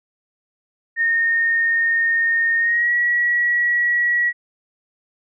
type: tone with pitch glide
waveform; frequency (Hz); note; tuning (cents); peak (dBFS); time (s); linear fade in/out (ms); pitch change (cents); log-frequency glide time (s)
sine; 1839 to 1923.8; A#6 to B6; -24 to -46; -15; 0.96-4.33; 50; +78; 2.58-2.93
effects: none